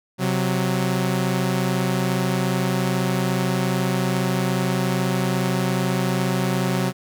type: tone pair together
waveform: sawtooth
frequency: 130.81 / 184.99 Hz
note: C3 / F#3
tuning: 0 / 0 cents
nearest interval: tritone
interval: 600 cents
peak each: -19 / -18 dBFS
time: 0.18-6.93 s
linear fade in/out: 50 ms
effects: none